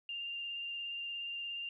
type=tone with vibrato; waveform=sine; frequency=2794 Hz; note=F7; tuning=in tune; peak=-38 dBFS; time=0.09-1.69 s; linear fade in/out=2 ms; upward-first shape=triangle; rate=17 Hz; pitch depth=17 cents each way; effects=13-bit